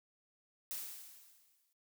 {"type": "noise with exponential decay", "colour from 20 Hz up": "blue", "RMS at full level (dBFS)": -40, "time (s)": [0.71, 1.73], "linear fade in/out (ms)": 0, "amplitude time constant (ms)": 220, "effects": ["noise-tail reverb RT60 0.1 s tail -22 dB re dry"]}